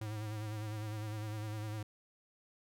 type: tone with vibrato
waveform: square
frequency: 107.1 Hz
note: A2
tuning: 46 cents flat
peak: -39 dBFS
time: 0.01-1.83 s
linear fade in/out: 5 ms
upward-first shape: sine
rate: 9.9 Hz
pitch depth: 45 cents each way
effects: none